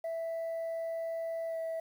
sine tone with pitch glide, 659.3 to 653.2 Hz, E5 to E5, 0 to -16 cents, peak -31 dBFS, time 0.04-1.8 s, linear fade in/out 5 ms, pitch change -16 cents, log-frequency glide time 1.47-1.57 s, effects tanh soft clip ceiling -32 dBFS + 10-bit

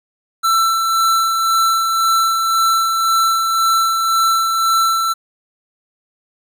square tone with tremolo, 1337 Hz, E6, 24 cents sharp, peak -12 dBFS, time 0.43-5.14 s, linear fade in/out 20 ms, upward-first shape sine, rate 1.9 Hz, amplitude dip 35%, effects 9-bit

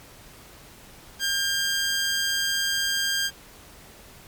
15% pulse tone with amplitude modulation, 1600 Hz, G6, 35 cents sharp, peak -15 dBFS, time 1.19-3.31 s, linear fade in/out 50 ms, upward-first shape sine, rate 156 Hz, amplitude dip 25%, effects pink hiss -48 dBFS RMS until 4.27 s + MP3 96 kbps

